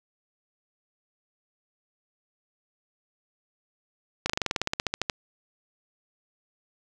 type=slowing click train; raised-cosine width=0.2 ms; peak=-8 dBFS; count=16; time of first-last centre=4.26-5.098 s; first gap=36 ms; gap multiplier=1.06; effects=none